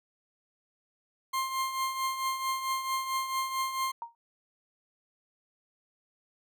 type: tone with tremolo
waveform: 40% pulse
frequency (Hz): 1057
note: C6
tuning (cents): +17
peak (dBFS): -26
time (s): 1.33-3.92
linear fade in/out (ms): 10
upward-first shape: triangle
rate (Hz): 4.5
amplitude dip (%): 65
type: tone with exponential decay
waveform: sine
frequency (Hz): 932.3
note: A#5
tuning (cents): 0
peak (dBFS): -31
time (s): 4.02-4.15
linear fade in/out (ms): 1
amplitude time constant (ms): 28
effects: none